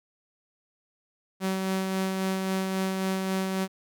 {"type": "tone with tremolo", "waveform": "sawtooth", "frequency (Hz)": 190, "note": "F#3", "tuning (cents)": 46, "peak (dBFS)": -21, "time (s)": [1.4, 3.68], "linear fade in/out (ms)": 50, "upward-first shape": "sine", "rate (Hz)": 3.7, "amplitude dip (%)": 30, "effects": []}